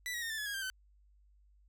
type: tone with pitch steps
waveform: sawtooth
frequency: 1975.5 / 1903.8 / 1834.7 / 1768.1 / 1704 / 1642.1 / 1582.5 / 1525.1 Hz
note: B6 / A#6 / A#6 / A6 / G#6 / G#6 / G6 / G6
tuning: 0 / +36 / -28 / +8 / +44 / -20 / +16 / -48 cents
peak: -33 dBFS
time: 0.06-0.7 s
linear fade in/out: 0 ms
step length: 80 ms
effects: added 50 Hz sine -62 dBFS peak until 1.68 s